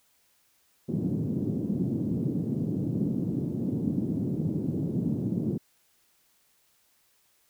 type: band-pass noise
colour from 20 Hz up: white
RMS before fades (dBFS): -29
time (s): 0.88-5.58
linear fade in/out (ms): 10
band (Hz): 120 to 280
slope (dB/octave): 24
effects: white hiss -67 dBFS RMS until 7.49 s